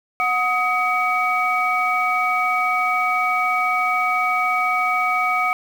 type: tone cluster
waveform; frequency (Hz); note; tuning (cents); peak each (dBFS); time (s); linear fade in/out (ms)
sine; 733 / 1259 / 2262; F#5 / D#6 / C#7; -16 / +20 / +34; -22 / -20 / -21; 0.2-5.53; 0
effects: tanh soft clip ceiling -8 dBFS + 7-bit